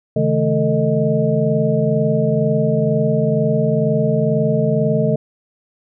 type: tone cluster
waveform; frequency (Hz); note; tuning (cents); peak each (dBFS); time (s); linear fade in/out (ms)
sine; 137.1 / 159.2 / 217.4 / 445.4 / 623; C#3 / D#3 / A3 / A4 / D#5; -19 / +40 / -21 / +21 / +2; -20; 0.16-5.16; 5
effects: none